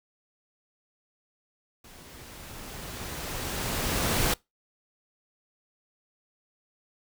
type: noise with level ramp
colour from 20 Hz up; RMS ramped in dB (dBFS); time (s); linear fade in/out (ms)
pink; -50 to -24; 1.84-4.34; 5
effects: noise-tail reverb RT60 0.2 s tail -24 dB re dry